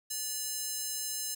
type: tone with high-pass filter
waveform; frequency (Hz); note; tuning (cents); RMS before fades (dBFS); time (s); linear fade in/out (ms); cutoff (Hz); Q
square; 579; D5; -25; -36; 0.1-1.35; 10; 6600; 1.3
effects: none